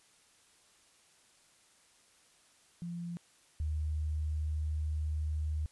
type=tone pair in turn; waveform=sine; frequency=172.2 / 76.71 Hz; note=F3 / D#2; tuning=-24 / -24 cents; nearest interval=octave + major second; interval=1400 cents; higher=first; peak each=-37 / -31 dBFS; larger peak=second; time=2.82-3.17 / 3.6-5.66 s; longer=second; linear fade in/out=0 ms; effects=white hiss -65 dBFS RMS until 5.71 s + resampled to 24000 Hz